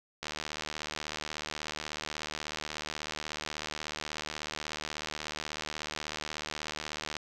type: click train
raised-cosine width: 0.2 ms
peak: -18 dBFS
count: 531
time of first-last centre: 0.23-7.167 s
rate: 76.4 Hz
effects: none